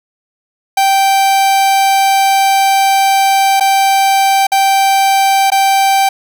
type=tone with dropouts; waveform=45% pulse; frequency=781 Hz; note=G5; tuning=7 cents flat; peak=-8 dBFS; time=0.77-6.09 s; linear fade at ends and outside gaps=5 ms; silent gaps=3.599-3.607 / 4.469-4.518 / 5.503-5.518 s; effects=none